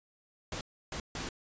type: noise bursts at uneven times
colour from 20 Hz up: pink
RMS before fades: -38 dBFS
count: 3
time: 0.52-0.61 / 0.92-1 / 1.15-1.29 s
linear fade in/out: 2 ms
effects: resampled to 16000 Hz